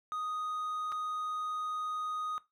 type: tone with dropouts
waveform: triangle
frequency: 1244.5 Hz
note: D#6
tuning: in tune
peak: -32 dBFS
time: 0.12-2.38 s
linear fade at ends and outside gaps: 0 ms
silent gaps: 0.919-0.923 s
effects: noise-tail reverb RT60 0.2 s tail -17 dB re dry